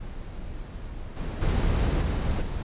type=noise with level steps; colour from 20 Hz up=brown; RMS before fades=-37 / -30 / -22 / -25 / -30 dBFS; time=0-2.63 s; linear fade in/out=10 ms; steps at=1.16 / 1.41 / 2.01 / 2.41 s; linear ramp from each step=10 ms; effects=resampled to 8000 Hz